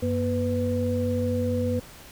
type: tone cluster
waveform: sine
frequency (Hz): 95.3 / 240.1 / 499.3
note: G2 / B3 / B4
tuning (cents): -48 / -49 / +19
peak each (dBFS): -27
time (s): 0.02-1.8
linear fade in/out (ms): 10
effects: pink hiss -46 dBFS RMS until 2.11 s